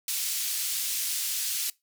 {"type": "band-pass noise", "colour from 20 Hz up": "white", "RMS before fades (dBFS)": -30, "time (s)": [0.08, 1.7], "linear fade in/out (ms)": 2, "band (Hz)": [3100, 15000], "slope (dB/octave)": 12, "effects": ["noise-tail reverb RT60 0.2 s tail -22 dB re dry"]}